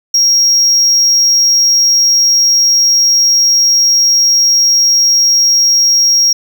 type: tone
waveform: triangle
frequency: 5600 Hz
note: F8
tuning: 4 cents sharp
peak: -5 dBFS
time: 0.14-6.33 s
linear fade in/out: 5 ms
effects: none